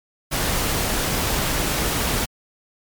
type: noise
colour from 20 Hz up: pink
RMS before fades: -22 dBFS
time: 0.31-2.26 s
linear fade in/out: 20 ms
effects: MP3 96 kbps